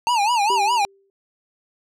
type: tone with vibrato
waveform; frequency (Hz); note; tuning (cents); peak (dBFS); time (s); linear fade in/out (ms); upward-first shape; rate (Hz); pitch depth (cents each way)
square; 887; A5; +14; -17; 0.07-0.85; 0; sine; 4.9; 180
type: tone with exponential decay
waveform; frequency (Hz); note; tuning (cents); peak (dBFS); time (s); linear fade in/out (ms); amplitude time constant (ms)
sine; 392.4; G4; +2; -23; 0.5-1.1; 1; 130
effects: low-pass 8000 Hz 12 dB/octave